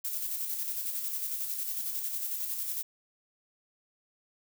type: noise with tremolo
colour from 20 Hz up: violet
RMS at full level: -33 dBFS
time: 0.04-2.83 s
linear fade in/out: 10 ms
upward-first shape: square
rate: 11 Hz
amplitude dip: 35%
effects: none